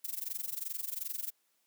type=noise with amplitude modulation; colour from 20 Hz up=violet; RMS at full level=-35 dBFS; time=0.04-1.31 s; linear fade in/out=10 ms; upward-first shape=sine; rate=22.7 Hz; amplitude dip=90%; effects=white hiss -75 dBFS RMS until 1.66 s + high-pass 200 Hz 12 dB/octave